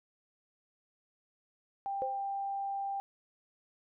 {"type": "tone", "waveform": "sine", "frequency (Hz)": 791, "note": "G5", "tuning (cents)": 15, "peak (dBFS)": -33, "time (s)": [1.86, 3], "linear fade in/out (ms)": 0}
{"type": "tone with exponential decay", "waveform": "sine", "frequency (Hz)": 522, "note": "C5", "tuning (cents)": -4, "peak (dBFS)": -30, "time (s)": [2.02, 2.26], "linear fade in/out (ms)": 0, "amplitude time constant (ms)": 51}
{"effects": []}